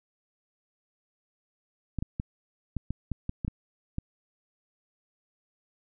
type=clicks; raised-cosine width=5 ms; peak=-18 dBFS; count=10; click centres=1.987 / 2.025 / 2.199 / 2.767 / 2.906 / 3.117 / 3.294 / 3.448 / 3.48 / 3.984 s; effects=none